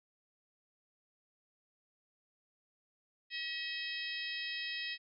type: harmonic tone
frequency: 640 Hz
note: D#5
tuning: 49 cents sharp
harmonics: 3 / 4 / 5 / 6 / 7 / 8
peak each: -42 / -43 / -45 / -45 / -50 / -46 dBFS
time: 3.3-4.98 s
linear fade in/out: 50 ms
effects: none